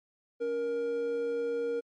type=tone pair together; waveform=triangle; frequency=280 / 470.5 Hz; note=C#4 / A#4; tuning=+18 / +16 cents; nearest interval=major sixth; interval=898 cents; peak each=-39 / -27 dBFS; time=0.4-1.81 s; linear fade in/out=20 ms; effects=MP3 48 kbps